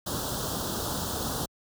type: band-stop noise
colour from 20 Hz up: pink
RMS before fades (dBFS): -31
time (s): 0.06-1.46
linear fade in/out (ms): 10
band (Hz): 1500 to 3200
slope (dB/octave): 48
effects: high-pass 60 Hz 12 dB/octave